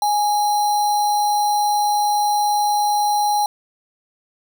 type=tone with sample-and-hold; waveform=sine; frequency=830.6 Hz; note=G#5; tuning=in tune; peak=-15 dBFS; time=0.02-3.46 s; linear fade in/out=2 ms; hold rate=4900 Hz; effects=none